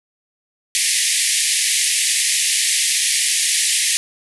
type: band-pass noise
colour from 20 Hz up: white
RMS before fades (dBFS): -18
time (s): 0.75-3.97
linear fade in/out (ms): 0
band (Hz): 1800 to 11000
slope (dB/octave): 96
effects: none